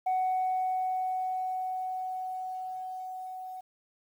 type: tone with level ramp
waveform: sine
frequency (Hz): 745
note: F#5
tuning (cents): +12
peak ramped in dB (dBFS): -23 to -38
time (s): 0.06-3.61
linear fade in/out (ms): 10
effects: tanh soft clip ceiling -23 dBFS + 10-bit